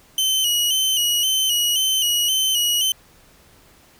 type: tone with vibrato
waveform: sawtooth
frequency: 2990 Hz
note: F#7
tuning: 17 cents sharp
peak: -14 dBFS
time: 0.18-2.92 s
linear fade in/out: 2 ms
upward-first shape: square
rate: 1.9 Hz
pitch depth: 49 cents each way
effects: pink hiss -52 dBFS RMS until 3.99 s